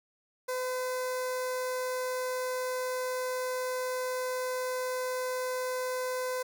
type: tone with notch filter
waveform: sawtooth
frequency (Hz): 508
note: B4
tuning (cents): +49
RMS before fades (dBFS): -33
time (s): 0.48-6.43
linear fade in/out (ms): 10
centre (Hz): 3000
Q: 1.4
effects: none